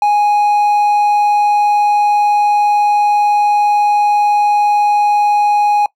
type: tone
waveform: triangle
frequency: 829 Hz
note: G#5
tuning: 3 cents flat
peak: -7 dBFS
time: 0.02-5.86 s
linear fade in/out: 2 ms
effects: noise-tail reverb RT60 0.1 s tail -21 dB re dry